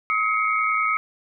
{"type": "tone cluster", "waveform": "sine", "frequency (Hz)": [1273, 2136, 2246], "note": ["D#6", "C7", "C#7"], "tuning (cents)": [39, 35, 22], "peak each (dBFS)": [-21, -27, -25], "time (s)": [0.1, 0.97], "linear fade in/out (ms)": 0, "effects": []}